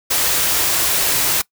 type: band-stop noise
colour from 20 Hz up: white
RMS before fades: -17 dBFS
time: 0.1-1.42 s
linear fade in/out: 10 ms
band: 190 to 270 Hz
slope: 96 dB/octave
effects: noise-tail reverb RT60 0.1 s tail -22 dB re dry